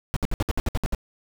brown noise bursts, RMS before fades -22 dBFS, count 10, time 0.14-0.948 s, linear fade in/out 0 ms, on 25 ms, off 62 ms, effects none

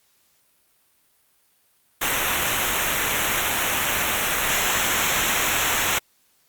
pink noise with comb filter, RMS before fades -22 dBFS, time 2.01-5.99 s, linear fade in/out 10 ms, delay 0.21 ms, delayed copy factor -0.8, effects white hiss -63 dBFS RMS until 6.48 s + Opus 48 kbps

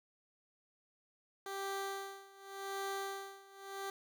15% pulse tone with tremolo, 392 Hz, G4, in tune, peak -31 dBFS, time 1.46-3.9 s, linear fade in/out 2 ms, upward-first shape sine, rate 0.87 Hz, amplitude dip 90%, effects none

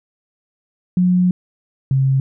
sine tone pair in turn, 180.7 / 134.18 Hz, F#3 / C3, -41 / +44 cents, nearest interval perfect fourth, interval 515 cents, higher first, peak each -11 / -12 dBFS, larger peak first, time 0.97-1.31 / 1.91-2.2 s, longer first, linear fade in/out 2 ms, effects none

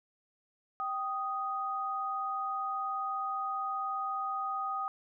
sine tone pair together, 779 / 1244.1 Hz, G5 / D#6, -11 / -1 cents, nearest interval minor sixth, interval 810 cents, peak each -37 / -33 dBFS, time 0.8-4.88 s, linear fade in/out 0 ms, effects none

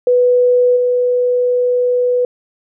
sine tone with level steps, 493.9 Hz, B4, in tune, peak -8 / -11 dBFS, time 0.07-2.25 s, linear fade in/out 2 ms, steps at 0.76 s, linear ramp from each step 10 ms, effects none

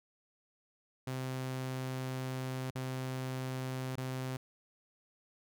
sawtooth tone with dropouts, 129.9 Hz, C3, 12 cents flat, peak -32 dBFS, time 1.07-4.37 s, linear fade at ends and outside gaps 5 ms, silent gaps 2.706-2.753 / 3.957-3.976 s, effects none

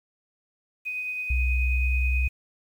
sine tone with tremolo, 2500 Hz, D#7, 8 cents sharp, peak -27 dBFS, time 0.85-2.29 s, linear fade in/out 20 ms, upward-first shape triangle, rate 9.3 Hz, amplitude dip 30%
sine tone with pitch glide, 62.6 to 63.33 Hz, B1 to B1, +24 to +44 cents, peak -21 dBFS, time 1.3-2.28 s, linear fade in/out 5 ms, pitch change +20 cents, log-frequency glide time 1.61-1.88 s
effects 9-bit

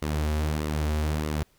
sawtooth tone with flanger, 76.1 Hz, D#2, 38 cents flat, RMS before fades -27 dBFS, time 0.02-1.43 s, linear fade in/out 0 ms, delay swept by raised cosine 1.2 to 6.8 ms, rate 1.6 Hz, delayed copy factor -0.5, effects pink hiss -64 dBFS RMS until 1.58 s

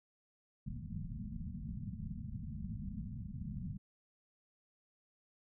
white low-pass noise, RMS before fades -43 dBFS, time 0.66-3.78 s, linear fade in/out 10 ms, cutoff 230 Hz, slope 96 dB/octave, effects none

